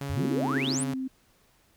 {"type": "tone with pitch glide", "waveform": "sawtooth", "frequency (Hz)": [139.7, 138.41], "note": ["C#3", "C#3"], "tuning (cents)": [14, -2], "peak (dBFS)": -28, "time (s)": [0.01, 0.94], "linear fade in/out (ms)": 2, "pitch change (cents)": -16, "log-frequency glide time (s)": [0.39, 0.52]}
{"type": "exponential sweep", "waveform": "sine", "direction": "up", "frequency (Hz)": [70.6, 10460], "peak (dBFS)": -29, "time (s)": [0.09, 0.84], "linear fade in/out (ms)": 10}
{"type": "tone", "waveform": "sine", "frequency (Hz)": 261.6, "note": "C4", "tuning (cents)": 0, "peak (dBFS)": -29, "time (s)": [0.17, 1.08], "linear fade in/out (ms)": 10}
{"type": "band-pass noise", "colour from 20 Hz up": "white", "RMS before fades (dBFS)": -35, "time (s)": [0.17, 0.75], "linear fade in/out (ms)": 5, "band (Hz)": [230, 420], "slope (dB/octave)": 96}
{"effects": ["pink hiss -64 dBFS RMS until 1.76 s"]}